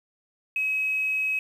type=tone with quantisation; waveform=sine; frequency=2550 Hz; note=D#7; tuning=42 cents sharp; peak=-23 dBFS; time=0.56-1.39 s; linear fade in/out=2 ms; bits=8; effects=none